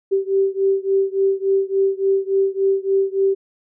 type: beating tone pair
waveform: sine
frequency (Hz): 387.7 / 391.2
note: G4 / G4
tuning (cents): -19 / -4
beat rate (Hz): 3.5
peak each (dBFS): -18 / -19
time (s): 0.11-3.35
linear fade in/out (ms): 20
effects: none